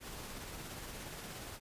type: noise with tremolo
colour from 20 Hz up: pink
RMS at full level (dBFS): -45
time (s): 0-1.6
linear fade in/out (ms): 50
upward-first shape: sine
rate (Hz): 17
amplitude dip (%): 25
effects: resampled to 32000 Hz